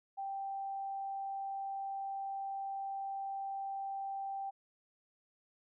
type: tone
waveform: sine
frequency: 784 Hz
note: G5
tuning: in tune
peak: -37 dBFS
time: 0.17-4.51 s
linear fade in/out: 20 ms
effects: none